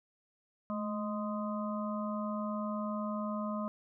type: harmonic tone with a mistuned harmonic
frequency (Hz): 207.7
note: G#3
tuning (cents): 0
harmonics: 1 / 3 / 5 / 6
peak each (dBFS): -35 / -40 / -42 / -43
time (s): 0.7-3.68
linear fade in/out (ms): 0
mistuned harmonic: 1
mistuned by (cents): +53
effects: none